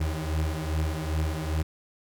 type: beating tone pair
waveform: 35% pulse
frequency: 77.5 / 80 Hz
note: D#2 / D#2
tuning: -6 / +49 cents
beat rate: 2.5 Hz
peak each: -27 / -28 dBFS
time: 0-1.63 s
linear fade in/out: 10 ms
effects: none